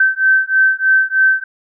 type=beating tone pair; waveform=sine; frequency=1544 / 1547.2 Hz; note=G6 / G6; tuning=-27 / -23 cents; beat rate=3.2 Hz; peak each=-13 dBFS; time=0-1.44 s; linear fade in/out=5 ms; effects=none